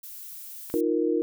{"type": "noise", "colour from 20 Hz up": "violet", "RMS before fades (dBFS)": -41, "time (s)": [0.03, 0.81], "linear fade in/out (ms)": 5}
{"type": "click", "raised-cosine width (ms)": 0.3, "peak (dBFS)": -26, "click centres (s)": 0.7}
{"type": "chord", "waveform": "sine", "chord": "Eb suspended second", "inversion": "none", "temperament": "just", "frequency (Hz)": [311.1, 350, 466.7], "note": ["Eb4", "F4", "Bb4"], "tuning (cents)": [0, 4, 2], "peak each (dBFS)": -26, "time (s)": [0.74, 1.22], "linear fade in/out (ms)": 0}
{"effects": []}